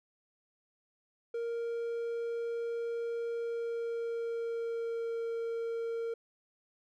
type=tone with pitch glide; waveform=triangle; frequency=466.2 to 460.6 Hz; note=A#4 to A#4; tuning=0 to -21 cents; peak=-31 dBFS; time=1.34-6.14 s; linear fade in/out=5 ms; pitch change=-21 cents; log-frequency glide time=3.35-5.21 s; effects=none